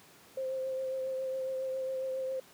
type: tone with vibrato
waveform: sine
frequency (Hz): 525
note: C5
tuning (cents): +6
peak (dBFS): -32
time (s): 0.37-2.4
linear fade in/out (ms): 5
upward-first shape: triangle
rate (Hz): 7.3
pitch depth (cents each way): 22
effects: pink hiss -57 dBFS RMS until 2.53 s + high-pass 150 Hz 12 dB/octave